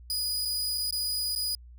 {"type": "tone with dropouts", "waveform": "sawtooth", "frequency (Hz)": 4938, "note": "D#8", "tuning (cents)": -14, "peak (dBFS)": -25, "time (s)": [0.1, 1.55], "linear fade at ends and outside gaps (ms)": 1, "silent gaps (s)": [[0.451, 0.455], [0.776, 0.78], [0.908, 0.925], [1.351, 1.36]], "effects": ["added 60 Hz sine -46 dBFS peak until 1.78 s"]}